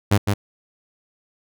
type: tone with echo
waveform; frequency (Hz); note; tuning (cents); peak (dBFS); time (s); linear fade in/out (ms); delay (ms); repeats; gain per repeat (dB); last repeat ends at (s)
sawtooth; 101.2; G#2; -44; -9; 0.11-0.18; 10; 160; 1; -4; 0.34
effects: none